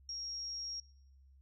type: tone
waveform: sine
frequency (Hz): 5588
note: F8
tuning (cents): 0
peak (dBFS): -39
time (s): 0.09-0.8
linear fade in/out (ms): 2
effects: noise-tail reverb RT60 1.0 s tail -25 dB re dry + added 67 Hz sine -59 dBFS peak until 1.41 s